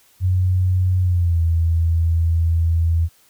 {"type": "tone with pitch glide", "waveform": "sine", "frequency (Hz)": [91.9, 82.82], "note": ["F#2", "E2"], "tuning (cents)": [-11, 9], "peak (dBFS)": -14, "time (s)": [0.2, 3.09], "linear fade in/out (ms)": 50, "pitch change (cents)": -180, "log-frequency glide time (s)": [1, 1.41], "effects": ["white hiss -55 dBFS RMS until 3.29 s"]}